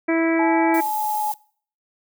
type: harmonic tone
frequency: 328.3 Hz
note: E4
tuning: 7 cents flat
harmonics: 1 / 2 / 3 / 4 / 5 / 6 / 7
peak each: -18 / -24 / -32 / -34 / -31 / -30 / -29 dBFS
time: 0.08-0.81 s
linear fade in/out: 10 ms
type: tone with pitch glide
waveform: sine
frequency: 860 to 846.2 Hz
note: A5 to G#5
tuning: -40 to +32 cents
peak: -21 dBFS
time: 0.39-1.32 s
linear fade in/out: 5 ms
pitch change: -28 cents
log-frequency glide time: 0.71-1.17 s
type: noise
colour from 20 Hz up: violet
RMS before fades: -32 dBFS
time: 0.74-1.34 s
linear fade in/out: 2 ms
effects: noise-tail reverb RT60 0.5 s tail -22 dB re dry